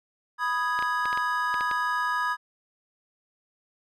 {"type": "chord", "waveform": "triangle", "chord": "G# minor", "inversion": "first", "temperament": "equal", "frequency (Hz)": [987.8, 1244.5, 1661.2], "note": ["B5", "D#6", "G#6"], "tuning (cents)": [0, 0, 0], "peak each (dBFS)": -27, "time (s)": [0.38, 2.37], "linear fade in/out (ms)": 50}
{"type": "clicks", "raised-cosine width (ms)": 0.3, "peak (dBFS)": -18, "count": 8, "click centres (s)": [0.79, 0.825, 1.056, 1.129, 1.175, 1.542, 1.609, 1.713]}
{"effects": []}